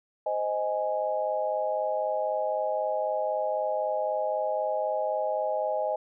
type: chord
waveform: sine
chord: Ab major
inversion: first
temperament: just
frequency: 519.1 / 623 / 830.6 Hz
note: C5 / Eb5 / Ab5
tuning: -14 / +2 / 0 cents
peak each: -32 / -28 / -31 dBFS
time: 0.26-5.96 s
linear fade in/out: 5 ms
effects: none